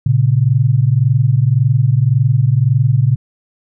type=tone pair together; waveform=sine; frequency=115.3 / 137.12 Hz; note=A#2 / C#3; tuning=-19 / -18 cents; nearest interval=minor third; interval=301 cents; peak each=-12 / -12 dBFS; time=0.06-3.16 s; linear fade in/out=5 ms; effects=none